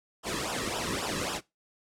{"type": "noise with flanger", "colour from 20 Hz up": "pink", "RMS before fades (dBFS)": -32, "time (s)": [0.23, 1.41], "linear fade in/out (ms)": 50, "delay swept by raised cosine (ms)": [0.46, 1.39], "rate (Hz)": 3.7, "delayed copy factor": -0.95, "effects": ["noise-tail reverb RT60 0.2 s tail -20 dB re dry", "low-pass 9000 Hz 12 dB/octave"]}